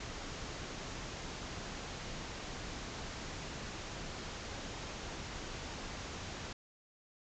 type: low-pass noise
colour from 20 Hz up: pink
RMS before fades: -44 dBFS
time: 0-6.53 s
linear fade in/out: 5 ms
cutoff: 7300 Hz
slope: 96 dB/octave
effects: none